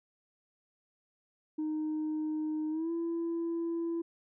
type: tone with pitch glide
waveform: sine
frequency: 309.1 to 335.1 Hz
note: D#4 to E4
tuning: -11 to +29 cents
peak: -29 dBFS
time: 1.58-4.02 s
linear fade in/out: 10 ms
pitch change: +140 cents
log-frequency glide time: 2.7-2.91 s
effects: tanh soft clip ceiling -29 dBFS

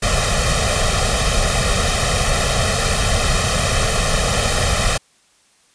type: noise with comb filter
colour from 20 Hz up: pink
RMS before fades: -17 dBFS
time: 0.02-4.98 s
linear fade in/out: 10 ms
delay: 1.6 ms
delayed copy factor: +0.9
effects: white hiss -56 dBFS RMS until 5.74 s + resampled to 22050 Hz

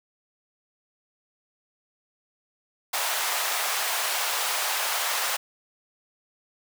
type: high-pass noise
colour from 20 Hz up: pink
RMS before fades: -27 dBFS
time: 2.93-5.37 s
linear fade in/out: 10 ms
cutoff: 680 Hz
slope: 24 dB/octave
effects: none

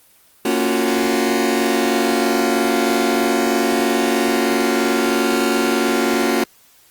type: chord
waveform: sawtooth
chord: Gb major seventh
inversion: first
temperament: just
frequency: 231.2 / 277.5 / 346.9 / 370 Hz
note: Bb3 / Db4 / F4 / Gb4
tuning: -14 / +2 / -12 / 0 cents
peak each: -17 dBFS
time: 0.45-6.44 s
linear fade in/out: 5 ms
effects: white hiss -52 dBFS RMS until 6.9 s + Opus 24 kbps

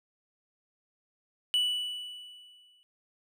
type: tone with exponential decay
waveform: triangle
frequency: 2960 Hz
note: F#7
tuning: in tune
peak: -21 dBFS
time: 1.54-2.83 s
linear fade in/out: 0 ms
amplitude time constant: 280 ms
effects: none

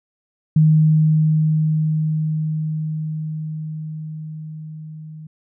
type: tone with level ramp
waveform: sine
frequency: 155.8 Hz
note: D#3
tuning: 3 cents sharp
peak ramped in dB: -9 to -33 dBFS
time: 0.56-5.27 s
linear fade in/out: 5 ms
effects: none

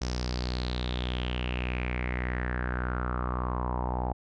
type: tone with low-pass filter sweep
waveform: sawtooth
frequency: 61.74 Hz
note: B1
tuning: in tune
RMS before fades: -31 dBFS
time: 0.01-4.13 s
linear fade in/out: 10 ms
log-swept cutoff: 5600 to 810 Hz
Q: 5.9
effects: none

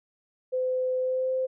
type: tone with pitch glide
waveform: sine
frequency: 511 to 518.7 Hz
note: C5 to C5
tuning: -41 to -15 cents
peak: -24 dBFS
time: 0.52-1.47 s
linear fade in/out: 20 ms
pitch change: +26 cents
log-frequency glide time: 0.99-1.31 s
effects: none

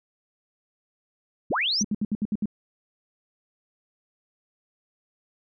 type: linear sweep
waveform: sine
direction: up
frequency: 58.27 to 6220 Hz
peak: -22 dBFS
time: 1.5-1.83 s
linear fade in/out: 10 ms
type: tone bursts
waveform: sine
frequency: 210 Hz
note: G#3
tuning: 19 cents sharp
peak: -22 dBFS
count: 7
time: 1.81-2.457 s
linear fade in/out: 2 ms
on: 35 ms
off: 67 ms
effects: none

